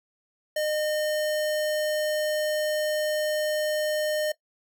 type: tone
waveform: square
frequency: 610 Hz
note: D#5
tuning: 34 cents flat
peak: -25 dBFS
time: 0.56-4.32 s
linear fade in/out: 5 ms
effects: noise-tail reverb RT60 0.1 s tail -19 dB re dry

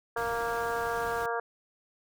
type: harmonic tone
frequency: 233.1 Hz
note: A#3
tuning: in tune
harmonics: 2 / 3 / 4 / 5 / 6 / 7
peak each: -33 / -35 / -36 / -37 / -38 / -38 dBFS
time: 0.16-1.4 s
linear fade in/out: 5 ms
type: noise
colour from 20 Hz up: pink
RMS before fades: -44 dBFS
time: 0.17-1.26 s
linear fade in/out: 2 ms
effects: none

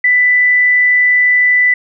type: tone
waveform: sine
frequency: 1987 Hz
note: B6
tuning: 10 cents sharp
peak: -7 dBFS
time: 0.04-1.74 s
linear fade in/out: 5 ms
effects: none

